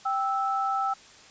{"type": "tone pair together", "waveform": "sine", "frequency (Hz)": [784, 1315.1], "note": ["G5", "E6"], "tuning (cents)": [0, -4], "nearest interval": "major sixth", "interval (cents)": 896, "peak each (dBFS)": -27, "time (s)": [0.05, 0.94], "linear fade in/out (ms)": 10, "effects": ["white hiss -51 dBFS RMS until 1.3 s", "resampled to 16000 Hz"]}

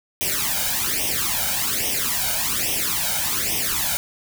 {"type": "noise with flanger", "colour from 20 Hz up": "white", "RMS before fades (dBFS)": -23, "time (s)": [0.21, 3.97], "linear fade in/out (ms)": 0, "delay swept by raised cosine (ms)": [0.34, 1.34], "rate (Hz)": 1.2, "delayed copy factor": 0.85, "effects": []}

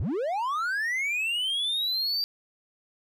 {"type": "linear sweep", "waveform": "triangle", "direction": "up", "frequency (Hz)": [58.6, 4699], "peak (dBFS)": -24, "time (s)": [0, 2.24], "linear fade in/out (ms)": 0, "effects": []}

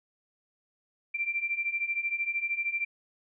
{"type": "beating tone pair", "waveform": "sine", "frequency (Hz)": [2349, 2362], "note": ["D7", "D7"], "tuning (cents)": [0, 9], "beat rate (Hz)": 13, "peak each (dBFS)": [-33, -30], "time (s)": [1.14, 2.85], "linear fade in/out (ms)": 10, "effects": []}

